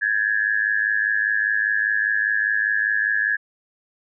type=tone with amplitude modulation; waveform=sine; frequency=1687 Hz; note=G#6; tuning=27 cents sharp; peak=-14 dBFS; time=0.01-3.37 s; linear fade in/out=20 ms; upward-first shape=sine; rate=105 Hz; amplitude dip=90%; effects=none